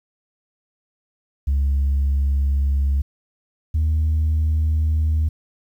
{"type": "tone pair in turn", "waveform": "sine", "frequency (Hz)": [69.3, 77.98], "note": ["C#2", "D#2"], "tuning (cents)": [0, 4], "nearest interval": "major second", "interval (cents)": 204, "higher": "second", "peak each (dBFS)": -14, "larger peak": "neither", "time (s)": [[1.47, 3.02], [3.74, 5.29]], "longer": "neither", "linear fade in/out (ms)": 10, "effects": ["tanh soft clip ceiling -14 dBFS", "9-bit"]}